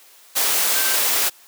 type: tone in noise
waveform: sine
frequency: 1557 Hz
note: G6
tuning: 12 cents flat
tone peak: -27 dBFS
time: 0.75-0.96 s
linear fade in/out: 20 ms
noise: white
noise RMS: -19 dBFS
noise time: 0.35-1.3 s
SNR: -11 dB
effects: white hiss -49 dBFS RMS until 1.47 s + high-pass 400 Hz 12 dB/octave